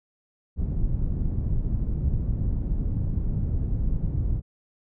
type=low-pass noise; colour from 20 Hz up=pink; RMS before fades=-25 dBFS; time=0.56-4.42 s; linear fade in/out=50 ms; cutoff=140 Hz; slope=12 dB/octave; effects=none